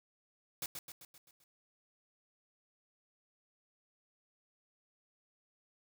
white noise with echo, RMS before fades -39 dBFS, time 0.62-0.66 s, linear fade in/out 2 ms, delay 130 ms, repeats 6, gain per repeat -5 dB, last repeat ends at 1.44 s, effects none

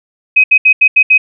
sine tone bursts at uneven times, 2526 Hz, D#7, 26 cents sharp, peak -3 dBFS, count 6, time 0.36-0.44 / 0.51-0.58 / 0.65-0.73 / 0.81-0.88 / 0.96-1.03 / 1.1-1.18 s, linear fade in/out 10 ms, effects none

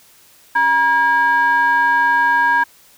triangle ring-modulated tone, 338.1 Hz, E4, 44 cents sharp, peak -6 dBFS, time 0.55-2.64 s, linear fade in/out 10 ms, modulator 1290 Hz, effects tanh soft clip ceiling -3 dBFS + white hiss -49 dBFS RMS until 2.97 s

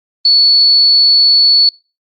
sine tone, 4428 Hz, C#8, 3 cents flat, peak -5 dBFS, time 0.25-1.69 s, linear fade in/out 2 ms, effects noise-tail reverb RT60 0.3 s tail -24 dB re dry + Opus 24 kbps

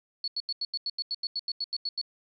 sine tone bursts, 4403 Hz, C#8, 13 cents flat, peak -28 dBFS, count 15, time 0.24-2.014 s, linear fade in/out 2 ms, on 38 ms, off 86 ms, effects none

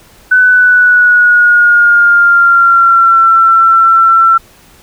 sine tone with pitch glide, 1502 to 1345.9 Hz, F#6 to E6, +26 to +36 cents, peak -3 dBFS, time 0.31-4.38 s, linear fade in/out 10 ms, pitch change -190 cents, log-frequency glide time 0.42-3.27 s, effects pink hiss -42 dBFS RMS until 4.82 s

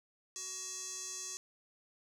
square tone with band-pass filter, 374.5 Hz, F#4, 21 cents sharp, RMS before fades -43 dBFS, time 0.36-1.37 s, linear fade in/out 0 ms, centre 6500 Hz, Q 5.4, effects none

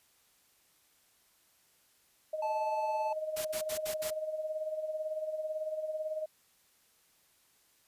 sine tone with tremolo, 622.3 Hz, D#5, in tune, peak -31 dBFS, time 2.33-6.26 s, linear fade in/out 5 ms, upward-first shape sine, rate 18 Hz, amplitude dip 60%
triangle tone, 873 Hz, A5, 14 cents flat, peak -30 dBFS, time 2.42-3.13 s, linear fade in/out 5 ms
white noise bursts, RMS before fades -38 dBFS, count 5, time 3.36-4.107 s, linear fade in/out 10 ms, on 91 ms, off 73 ms
effects white hiss -68 dBFS RMS until 7.87 s + resampled to 32000 Hz

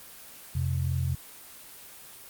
sine tone pair together, 87.31 / 130.82 Hz, F2 / C3, 0 / 0 cents, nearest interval perfect fifth, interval 700 cents, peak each -28 dBFS, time 0.55-1.15 s, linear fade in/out 5 ms, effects white hiss -47 dBFS RMS until 2.29 s + Opus 24 kbps

